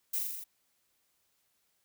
violet noise with echo, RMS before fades -32 dBFS, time 0.13-0.19 s, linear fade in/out 10 ms, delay 42 ms, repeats 6, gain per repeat -2 dB, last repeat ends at 0.442 s, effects white hiss -75 dBFS RMS until 1.84 s

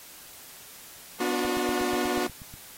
sawtooth chord, B minor, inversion none, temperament equal with one note detuned, 246.9 / 293.7 / 361.3 Hz, B3 / D4 / F#4, 0 / 0 / -41 cents, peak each -27 / -28 / -24 dBFS, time 1.2-2.27 s, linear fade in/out 5 ms
click train, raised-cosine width 5 ms, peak -32 dBFS, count 10, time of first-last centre 1.45-2.54 s, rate 8.26 Hz
effects white hiss -47 dBFS RMS until 2.77 s + AAC 48 kbps

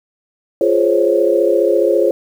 sine chord, Db major seventh, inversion first, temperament just, 346.5 / 415.8 / 519.7 / 554.4 Hz, F4 / Ab4 / C5 / Db5, -14 / +2 / -12 / 0 cents, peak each -16 dBFS, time 0.61-2.11 s, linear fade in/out 2 ms, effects 7-bit

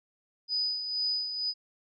sine tone with tremolo, 4978 Hz, D#8, in tune, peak -26 dBFS, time 0.48-1.54 s, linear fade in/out 50 ms, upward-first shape sine, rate 2.1 Hz, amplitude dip 55%, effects none

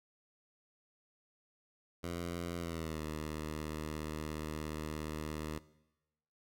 10% pulse tone with pitch glide, 86 to 77.06 Hz, F2 to D#2, -26 to -16 cents, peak -30 dBFS, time 2.03-5.59 s, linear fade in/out 10 ms, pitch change -190 cents, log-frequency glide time 2.58-3.02 s, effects noise-tail reverb RT60 1.0 s tail -19 dB re dry

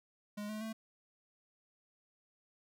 square tone with pitch steps, 207.7 / 214.5 / 221.6 Hz, G#3 / A3 / A3, 0 / -44 / +13 cents, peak -40 dBFS, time 0.37-0.73 s, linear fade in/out 10 ms, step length 120 ms, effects none

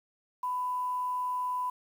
sine tone with quantisation, 998 Hz, B5, 18 cents sharp, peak -29 dBFS, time 0.43-1.7 s, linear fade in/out 5 ms, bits 9, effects none

